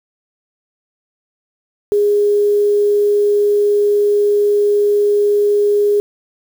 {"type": "tone with quantisation", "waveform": "sine", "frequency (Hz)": 411.9, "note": "G#4", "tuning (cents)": -14, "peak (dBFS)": -10, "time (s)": [1.92, 6], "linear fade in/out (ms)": 0, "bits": 6, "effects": []}